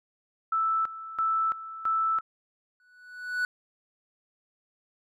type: tone with tremolo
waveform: sine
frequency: 1318.5 Hz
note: E6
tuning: in tune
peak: -23 dBFS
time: 0.52-2.21 s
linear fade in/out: 5 ms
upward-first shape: square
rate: 1.5 Hz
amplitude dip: 80%
type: tone with exponential growth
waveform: triangle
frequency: 1480 Hz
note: F#6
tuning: in tune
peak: -21 dBFS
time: 2.8-3.45 s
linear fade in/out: 1 ms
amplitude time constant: 140 ms
effects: none